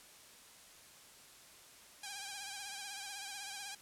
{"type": "tone with vibrato", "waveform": "5% pulse", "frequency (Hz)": 801, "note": "G5", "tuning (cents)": 37, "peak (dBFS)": -31, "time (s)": [2.03, 3.75], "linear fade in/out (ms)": 5, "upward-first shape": "triangle", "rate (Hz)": 16, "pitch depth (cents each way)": 73, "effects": ["white hiss -58 dBFS RMS until 3.81 s", "low-pass 11000 Hz 12 dB/octave"]}